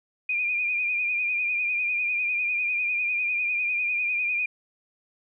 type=tone with vibrato; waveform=sine; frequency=2440 Hz; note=D#7; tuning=34 cents flat; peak=-23 dBFS; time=0.29-4.46 s; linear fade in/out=5 ms; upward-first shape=triangle; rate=10 Hz; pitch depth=62 cents each way; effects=none